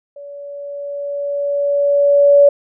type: tone with level ramp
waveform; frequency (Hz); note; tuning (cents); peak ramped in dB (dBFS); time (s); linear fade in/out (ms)
sine; 570; C#5; +48; -31 to -4; 0.16-2.49; 5
effects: none